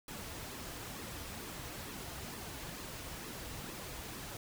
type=noise with flanger; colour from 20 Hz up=pink; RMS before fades=-45 dBFS; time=0.08-4.37 s; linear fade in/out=2 ms; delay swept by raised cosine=1.3 to 5.3 ms; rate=2.2 Hz; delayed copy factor=-0.5; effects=none